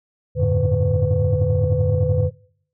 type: tone cluster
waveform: sine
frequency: 86.8 / 99.9 / 110.1 / 145.7 / 503 Hz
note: F2 / G2 / A2 / D3 / B4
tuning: -10 / +33 / +2 / -13 / +32 cents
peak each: -21 dBFS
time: 0.35-2.31 s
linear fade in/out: 50 ms
effects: noise-tail reverb RT60 0.7 s tail -25 dB re dry + tanh soft clip ceiling -8 dBFS